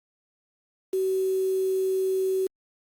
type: tone with quantisation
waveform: sine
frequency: 379 Hz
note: F#4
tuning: 42 cents sharp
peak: -22 dBFS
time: 0.93-2.47 s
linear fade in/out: 5 ms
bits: 7
effects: Opus 48 kbps